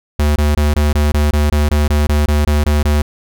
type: tone bursts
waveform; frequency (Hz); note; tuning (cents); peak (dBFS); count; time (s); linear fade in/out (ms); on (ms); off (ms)
square; 74.2; D2; +18; -11; 15; 0.19-3.02; 5; 170; 20
effects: none